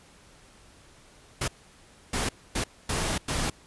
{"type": "noise bursts at uneven times", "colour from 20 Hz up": "pink", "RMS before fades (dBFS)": -28, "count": 5, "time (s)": [[1.41, 1.48], [2.13, 2.29], [2.55, 2.64], [2.89, 3.18], [3.28, 3.5]], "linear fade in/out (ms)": 5, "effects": ["pink hiss -55 dBFS RMS until 3.66 s", "resampled to 24000 Hz"]}